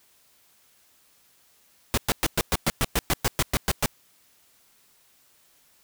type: noise bursts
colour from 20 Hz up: pink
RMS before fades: -22 dBFS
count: 14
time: 1.94-3.86 s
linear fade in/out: 0 ms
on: 35 ms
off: 110 ms
effects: white hiss -61 dBFS RMS until 5.83 s